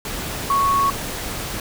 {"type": "tone in noise", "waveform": "sine", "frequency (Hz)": 1108.7, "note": "C#6", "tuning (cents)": 0, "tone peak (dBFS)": -15, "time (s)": [0.5, 0.9], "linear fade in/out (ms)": 2, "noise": "pink", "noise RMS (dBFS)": -28, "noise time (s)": [0.05, 1.6], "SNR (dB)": 10, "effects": []}